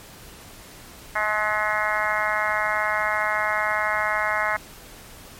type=harmonic tone; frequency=212.6 Hz; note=G#3; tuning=41 cents sharp; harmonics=3 / 4 / 5 / 6 / 7 / 8 / 9 / 10; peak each=-29 / -29 / -29 / -29 / -29 / -29 / -29 / -29 dBFS; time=1.15-4.57 s; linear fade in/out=10 ms; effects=pink hiss -44 dBFS RMS until 5.39 s + MP3 64 kbps